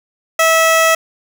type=tone; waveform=15% pulse; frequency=650 Hz; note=E5; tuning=24 cents flat; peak=-3 dBFS; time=0.39-0.95 s; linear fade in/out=5 ms; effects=none